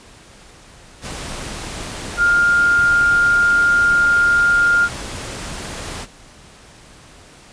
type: tone in noise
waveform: sine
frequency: 1407 Hz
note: F6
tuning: 12 cents sharp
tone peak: -11 dBFS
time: 2.17-4.89 s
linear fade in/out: 50 ms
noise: pink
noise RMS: -29 dBFS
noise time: 1.01-6.07 s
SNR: +15 dB
effects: pink hiss -44 dBFS RMS until 7.52 s + resampled to 22050 Hz